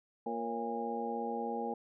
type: harmonic tone with a mistuned harmonic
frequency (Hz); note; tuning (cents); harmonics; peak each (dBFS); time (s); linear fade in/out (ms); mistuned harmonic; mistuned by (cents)
116.54; A#2; 0; 2 / 3 / 4 / 5 / 6 / 7; -40 / -45 / -39 / -45 / -47 / -38; 0.26-1.74; 5; 5; -81
effects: none